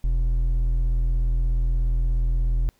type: tone with hard clipping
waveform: sine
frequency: 41.6 Hz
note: E1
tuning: 17 cents sharp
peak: -20 dBFS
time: 0.04-2.69 s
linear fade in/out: 0 ms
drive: 5 dB
effects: pink hiss -64 dBFS RMS until 2.79 s